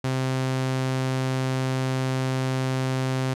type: tone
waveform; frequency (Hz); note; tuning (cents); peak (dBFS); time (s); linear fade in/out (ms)
sawtooth; 130.81; C3; 0; -19; 0.04-3.34; 5
effects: low-pass 9000 Hz 12 dB/octave